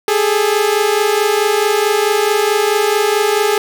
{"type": "tone pair together", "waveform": "sawtooth", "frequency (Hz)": [406.8, 431.4], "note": ["G#4", "A4"], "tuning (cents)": [-36, -34], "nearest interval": "minor second", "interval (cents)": 102, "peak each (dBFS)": -11, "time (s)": [0.08, 3.58], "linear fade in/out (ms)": 2, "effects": []}